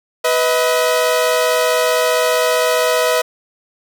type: tone pair together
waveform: sawtooth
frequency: 495.1 / 635 Hz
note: B4 / D#5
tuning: +4 / +35 cents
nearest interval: major third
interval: 431 cents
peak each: -12 dBFS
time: 0.24-3.22 s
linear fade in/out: 10 ms
effects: none